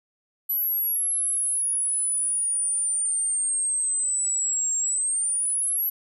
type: exponential two-way sweep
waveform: sine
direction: down then up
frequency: 11840 to 7459 to 11840 Hz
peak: -22 dBFS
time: 0.49-5.9 s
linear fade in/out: 10 ms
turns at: 4.78 s
effects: none